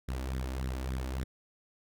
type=tone with flanger; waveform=sawtooth; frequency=64.8 Hz; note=C2; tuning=16 cents flat; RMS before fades=-35 dBFS; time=0.08-1.24 s; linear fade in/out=10 ms; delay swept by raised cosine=0.53 to 3.53 ms; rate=3.5 Hz; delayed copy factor=+0.65; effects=none